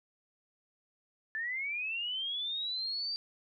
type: linear sweep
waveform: sine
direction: up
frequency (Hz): 1736 to 4700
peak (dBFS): -33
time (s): 1.35-3.16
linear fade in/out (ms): 0
effects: none